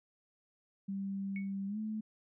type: tone with pitch glide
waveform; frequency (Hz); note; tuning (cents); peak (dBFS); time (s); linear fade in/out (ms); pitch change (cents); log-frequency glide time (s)
sine; 196 to 216.2; G3 to A3; 0 to -30; -35; 0.88-2.01; 10; +170; 1.67-1.78
type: tone with exponential decay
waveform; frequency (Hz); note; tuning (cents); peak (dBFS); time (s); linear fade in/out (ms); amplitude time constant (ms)
sine; 2217; C#7; 0; -40; 1.36-1.53; 1; 35
effects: none